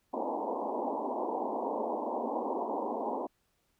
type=band-pass noise; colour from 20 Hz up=white; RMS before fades=-34 dBFS; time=0.13-3.27 s; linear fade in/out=10 ms; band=220 to 1000 Hz; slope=96 dB/octave; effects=pink hiss -75 dBFS RMS until 3.79 s